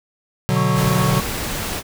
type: chord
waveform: square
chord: B minor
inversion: none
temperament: equal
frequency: 123.47 / 146.83 / 185 Hz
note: B2 / D3 / F#3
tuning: 0 / 0 / 0 cents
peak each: -21 dBFS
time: 0.49-1.2 s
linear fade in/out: 0 ms
type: tone with tremolo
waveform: sine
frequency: 1108.7 Hz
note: C#6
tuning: in tune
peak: -23 dBFS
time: 0.56-1.21 s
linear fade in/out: 5 ms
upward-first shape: square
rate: 6.8 Hz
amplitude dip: 35%
type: noise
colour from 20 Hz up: pink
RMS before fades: -25 dBFS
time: 0.74-1.83 s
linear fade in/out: 50 ms
effects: none